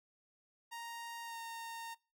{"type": "tone with pitch glide", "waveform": "sawtooth", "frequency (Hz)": [932.3, 919.5], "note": ["A#5", "A#5"], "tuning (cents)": [0, -24], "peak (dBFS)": -40, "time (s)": [0.71, 1.95], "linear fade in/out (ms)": 20, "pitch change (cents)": -24, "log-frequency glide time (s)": [1.23, 1.38], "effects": ["noise-tail reverb RT60 0.3 s tail -21 dB re dry"]}